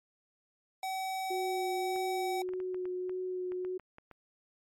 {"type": "tone", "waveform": "square", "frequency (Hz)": 760, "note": "F#5", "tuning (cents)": 46, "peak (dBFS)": -34, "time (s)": [0.83, 2.42], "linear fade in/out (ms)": 2}
{"type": "tone with vibrato", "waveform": "sine", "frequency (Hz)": 366.5, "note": "F#4", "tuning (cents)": -16, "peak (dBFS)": -33, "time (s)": [1.3, 3.78], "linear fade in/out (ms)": 10, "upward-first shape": "sine", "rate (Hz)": 1.7, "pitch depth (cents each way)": 13}
{"type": "clicks", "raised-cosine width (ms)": 0.5, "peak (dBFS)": -35, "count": 12, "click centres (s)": [1.961, 2.49, 2.536, 2.602, 2.745, 2.855, 3.095, 3.52, 3.649, 3.797, 3.984, 4.113]}
{"effects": ["MP3 64 kbps"]}